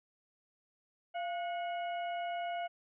harmonic tone with a mistuned harmonic, 729 Hz, F#5, 26 cents flat, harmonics 1 / 2 / 3 / 4, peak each -35 / -47 / -48 / -50 dBFS, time 1.14-2.68 s, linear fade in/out 20 ms, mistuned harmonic 1, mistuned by -90 cents, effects none

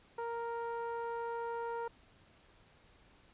sawtooth tone with low-pass filter, 466.2 Hz, A#4, in tune, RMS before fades -39 dBFS, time 0.18-1.88 s, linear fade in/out 5 ms, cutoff 1100 Hz, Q 2.3, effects pink hiss -64 dBFS RMS until 3.33 s + resampled to 8000 Hz

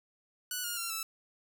5% pulse tone with pitch steps, 1480 / 1423.8 / 1369.8 / 1317.8 Hz, F#6 / F6 / F6 / E6, 0 / +33 / -34 / -1 cents, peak -23 dBFS, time 0.51-1.03 s, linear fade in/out 2 ms, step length 130 ms, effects none

